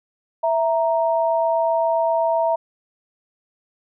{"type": "tone pair together", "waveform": "sine", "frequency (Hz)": [659.9, 932.3], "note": ["E5", "A#5"], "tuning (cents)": [2, 0], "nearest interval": "tritone", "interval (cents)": 598, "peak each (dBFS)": [-18, -21], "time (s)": [0.43, 2.56], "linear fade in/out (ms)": 10, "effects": []}